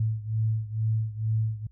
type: beating tone pair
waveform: sine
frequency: 109.4 / 111.6 Hz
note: A2 / A2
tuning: -9 / +25 cents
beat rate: 2.2 Hz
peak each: -26 / -29 dBFS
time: 0-1.67 s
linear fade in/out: 5 ms
effects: added 60 Hz sine -53 dBFS peak until 1.71 s